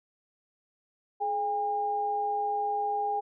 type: tone pair together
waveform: sine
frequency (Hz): 423.5 / 808.8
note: G#4 / G#5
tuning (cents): +34 / -46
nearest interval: major seventh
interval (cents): 1120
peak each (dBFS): -35 / -27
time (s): 1.2-3.21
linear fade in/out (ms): 20
effects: none